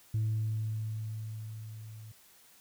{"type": "tone with level ramp", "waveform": "sine", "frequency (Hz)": 109.3, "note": "A2", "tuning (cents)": -11, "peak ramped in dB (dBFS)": [-25, -45], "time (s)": [0.14, 2.12], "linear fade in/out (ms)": 5, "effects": ["tanh soft clip ceiling -25 dBFS", "white hiss -60 dBFS RMS until 2.6 s"]}